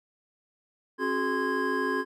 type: tone cluster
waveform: triangle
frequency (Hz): 270.9 / 368.8 / 421.5 / 1039 / 1648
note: C#4 / F#4 / G#4 / C6 / G#6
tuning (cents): -40 / -6 / +26 / -12 / -14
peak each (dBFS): -30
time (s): 0.98-2.05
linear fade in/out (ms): 50
effects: none